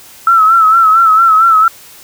sine tone with vibrato, 1318.5 Hz, E6, in tune, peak -4 dBFS, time 0.27-1.68 s, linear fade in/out 2 ms, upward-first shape sine, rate 4.4 Hz, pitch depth 64 cents each way, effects white hiss -37 dBFS RMS until 2.03 s

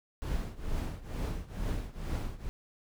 brown noise with tremolo, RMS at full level -31 dBFS, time 0.22-2.49 s, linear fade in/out 0 ms, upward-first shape triangle, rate 2.2 Hz, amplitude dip 90%, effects none

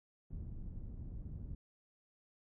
pink low-pass noise, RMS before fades -45 dBFS, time 0.3-1.55 s, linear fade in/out 5 ms, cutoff 140 Hz, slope 12 dB/octave, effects none

